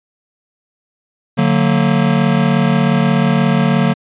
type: chord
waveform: square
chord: D augmented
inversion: none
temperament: just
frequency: 146.83 / 183.54 / 229.4 Hz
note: D3 / F#3 / A#3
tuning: 0 / -14 / -28 cents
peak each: -16 dBFS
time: 1.37-3.94 s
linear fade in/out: 20 ms
effects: resampled to 8000 Hz